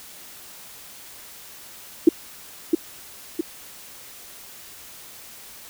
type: tone with echo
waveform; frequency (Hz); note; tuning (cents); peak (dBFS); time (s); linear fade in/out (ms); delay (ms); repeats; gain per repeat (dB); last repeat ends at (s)
sine; 329.6; E4; 0; -6; 2.07-2.09; 5; 660; 2; -6; 3.41
effects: white hiss -43 dBFS RMS until 5.69 s